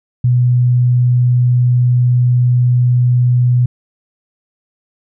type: tone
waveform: sine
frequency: 123.47 Hz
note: B2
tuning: in tune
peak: -8 dBFS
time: 0.24-3.66 s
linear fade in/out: 5 ms
effects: none